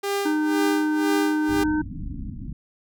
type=tone with tremolo; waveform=sawtooth; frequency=400 Hz; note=G4; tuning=35 cents sharp; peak=-18 dBFS; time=0.03-1.64 s; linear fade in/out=10 ms; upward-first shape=sine; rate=2 Hz; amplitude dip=85%
type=harmonic tone; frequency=306.3 Hz; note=D#4; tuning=27 cents flat; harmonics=1 / 3 / 5; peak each=-20 / -33 / -32 dBFS; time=0.25-1.82 s; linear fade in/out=10 ms
type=low-pass noise; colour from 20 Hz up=pink; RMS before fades=-33 dBFS; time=1.48-2.53 s; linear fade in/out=5 ms; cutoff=300 Hz; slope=96 dB/octave
effects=none